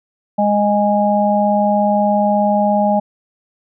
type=harmonic tone; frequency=206.4 Hz; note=G#3; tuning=10 cents flat; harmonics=1 / 3 / 4; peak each=-16 / -16 / -16 dBFS; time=0.38-3 s; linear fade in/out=10 ms; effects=none